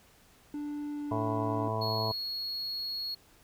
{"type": "tone with pitch glide", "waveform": "triangle", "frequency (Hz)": [293.7, 290.2], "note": ["D4", "D4"], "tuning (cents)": [0, -21], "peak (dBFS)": -32, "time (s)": [0.54, 1.68], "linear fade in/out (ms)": 2, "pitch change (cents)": -21, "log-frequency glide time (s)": [0.91, 1.33]}
{"type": "harmonic tone", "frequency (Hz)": 110, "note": "A2", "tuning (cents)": 0, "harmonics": [1, 2, 3, 4, 5, 6, 7, 8, 9, 10], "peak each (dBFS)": [-34, -42, -46, -38, -45, -36, -43, -46, -35, -46], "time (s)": [1.11, 2.12], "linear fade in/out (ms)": 5}
{"type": "tone", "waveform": "triangle", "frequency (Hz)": 4324, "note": "C#8", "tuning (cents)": -44, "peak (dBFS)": -32, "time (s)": [1.81, 3.15], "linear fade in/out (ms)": 10}
{"effects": ["pink hiss -61 dBFS RMS until 3.43 s"]}